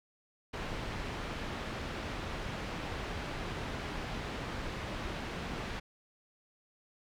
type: low-pass noise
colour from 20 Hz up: pink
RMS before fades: -39 dBFS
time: 0.53-5.8 s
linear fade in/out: 10 ms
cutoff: 3300 Hz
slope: 12 dB/octave
effects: none